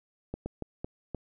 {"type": "slowing click train", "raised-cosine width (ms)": 2, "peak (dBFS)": -21, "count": 5, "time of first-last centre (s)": [0.34, 1.147], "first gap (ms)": 120, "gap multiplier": 1.36, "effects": []}